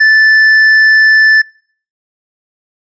sine tone with tanh clipping, 1755 Hz, A6, 5 cents flat, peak -5 dBFS, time 0-1.42 s, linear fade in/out 10 ms, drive 6 dB, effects noise-tail reverb RT60 0.5 s tail -24 dB re dry + resampled to 16000 Hz

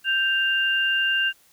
sine tone pair together, 1567.1 / 2794 Hz, G6 / F7, -1 / 0 cents, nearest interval minor seventh, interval 1001 cents, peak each -22 dBFS, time 0.04-1.33 s, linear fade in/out 50 ms, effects white hiss -58 dBFS RMS until 1.52 s

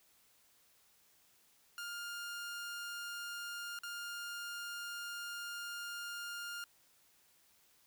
sawtooth tone with dropouts, 1408 Hz, F6, 14 cents sharp, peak -38 dBFS, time 1.78-6.64 s, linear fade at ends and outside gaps 1 ms, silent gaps 3.789-3.834 s, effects white hiss -69 dBFS RMS until 7.86 s

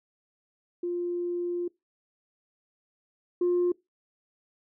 sine tone pair in turn, 350.2 / 353.9 Hz, F4 / F4, +5 / +23 cents, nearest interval unison, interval 18 cents, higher second, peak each -27 / -20 dBFS, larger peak second, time 0.83-1.68 / 3.41-3.72 s, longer first, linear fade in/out 5 ms, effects noise-tail reverb RT60 0.2 s tail -23 dB re dry + tanh soft clip ceiling -19 dBFS

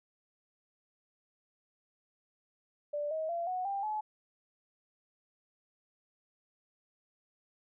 sine tone with pitch steps, 587.3 / 633.1 / 682.5 / 735.7 / 793.1 / 854.9 Hz, D5 / D#5 / F5 / F#5 / G5 / G#5, 0 / +30 / -40 / -10 / +20 / +50 cents, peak -32 dBFS, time 2.93-4.01 s, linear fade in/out 10 ms, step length 180 ms, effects none

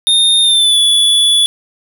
square tone with pitch glide, 3658 to 3433 Hz, A#7 to A7, -33 to -43 cents, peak -8 dBFS, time 0.07-1.46 s, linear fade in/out 0 ms, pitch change -110 cents, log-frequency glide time 0.42-0.78 s, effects none

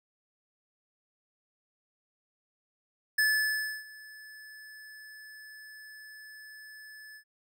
square tone with ADSR envelope, 1731 Hz, A6, 29 cents flat, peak -23 dBFS, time 3.18-7.24 s, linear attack 7 ms, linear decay 650 ms, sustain -24 dB, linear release 80 ms, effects none

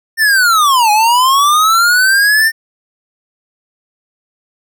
square linear two-way sweep, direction down then up, 1818 to 826 to 1818 Hz, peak -8 dBFS, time 0.17-2.52 s, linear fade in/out 50 ms, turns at 0.91 s, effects none

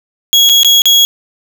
35% pulse tone with dropouts, 3322 Hz, G#7, in tune, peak -3 dBFS, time 0.33-1.05 s, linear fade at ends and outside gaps 0 ms, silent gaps 0.491-0.496 / 0.632-0.647 / 0.819-0.856 s, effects none

